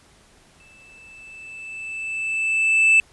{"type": "tone with exponential growth", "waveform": "triangle", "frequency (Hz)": 2637, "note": "E7", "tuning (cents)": 0, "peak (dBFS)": -9, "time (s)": [0.6, 3], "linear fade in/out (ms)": 1, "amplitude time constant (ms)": 520, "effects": ["pink hiss -54 dBFS RMS until 3.12 s", "resampled to 24000 Hz"]}